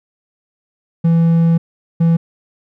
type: tone pair in turn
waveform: triangle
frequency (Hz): 166.3 / 166.3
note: E3 / E3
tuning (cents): +16 / +16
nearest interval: unison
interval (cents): 0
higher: neither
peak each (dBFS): -7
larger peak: neither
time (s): 1.04-1.58 / 2-2.17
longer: first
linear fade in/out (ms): 10
effects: none